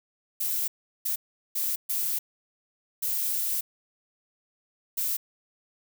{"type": "noise bursts at uneven times", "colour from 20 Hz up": "violet", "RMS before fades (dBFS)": -28, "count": 6, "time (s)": [[0.4, 0.68], [1.05, 1.16], [1.55, 1.76], [1.89, 2.19], [3.02, 3.61], [4.97, 5.17]], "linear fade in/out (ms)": 10, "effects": []}